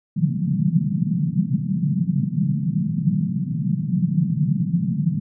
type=band-pass noise; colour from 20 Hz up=white; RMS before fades=-21 dBFS; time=0.16-5.2 s; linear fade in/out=10 ms; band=140 to 190 Hz; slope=48 dB/octave; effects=none